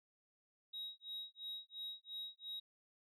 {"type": "tone with tremolo", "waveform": "sine", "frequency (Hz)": 3805, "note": "A#7", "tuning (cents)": 35, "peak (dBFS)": -40, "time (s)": [0.73, 2.6], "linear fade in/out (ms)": 10, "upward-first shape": "sine", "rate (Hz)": 2.9, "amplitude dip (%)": 100, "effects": ["tanh soft clip ceiling -41 dBFS"]}